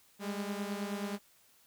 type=beating tone pair; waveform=sawtooth; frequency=200 / 209.4 Hz; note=G3 / G#3; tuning=+35 / +15 cents; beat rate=9.4 Hz; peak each=-33 / -36 dBFS; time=0.19-1.19 s; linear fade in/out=50 ms; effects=white hiss -65 dBFS RMS until 1.66 s